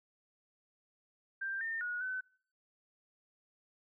sine tone with pitch steps, 1579 / 1814 / 1453 / 1515 Hz, G6 / A#6 / F#6 / F#6, +12 / -48 / -32 / +40 cents, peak -35 dBFS, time 1.41-2.21 s, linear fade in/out 10 ms, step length 200 ms, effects noise-tail reverb RT60 0.5 s tail -24 dB re dry

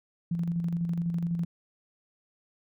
sine tone with tremolo, 170 Hz, F3, 46 cents flat, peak -25 dBFS, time 0.31-1.45 s, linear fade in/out 5 ms, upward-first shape square, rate 12 Hz, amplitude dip 40%, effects none

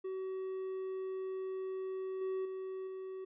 triangle tone with level steps, 378.4 Hz, F#4, 39 cents sharp, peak -35 / -32 / -37 / -39 dBFS, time 0.04-3.25 s, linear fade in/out 10 ms, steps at 2.21 / 2.45 / 2.87 s, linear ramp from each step 5 ms, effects resampled to 8000 Hz

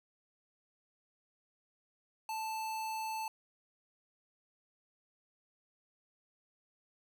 square tone, 880 Hz, A5, in tune, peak -37 dBFS, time 2.29-3.28 s, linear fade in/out 2 ms, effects none

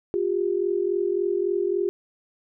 sine tone pair together, 356.1 / 399.7 Hz, F4 / G4, +34 / +34 cents, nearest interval major second, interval 200 cents, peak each -24 / -24 dBFS, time 0.14-1.89 s, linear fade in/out 0 ms, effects none

